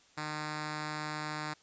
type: tone with notch filter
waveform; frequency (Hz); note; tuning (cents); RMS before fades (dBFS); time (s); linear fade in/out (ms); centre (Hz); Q
5% pulse; 152.3; D#3; -37; -38; 0.17-1.54; 10; 510; 1.6
effects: white hiss -63 dBFS RMS until 1.62 s + resampled to 16000 Hz